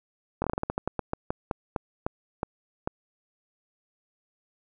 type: slowing click train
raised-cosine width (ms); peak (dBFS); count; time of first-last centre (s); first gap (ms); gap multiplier
1; -13; 18; 0.42-2.875; 21; 1.21
effects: none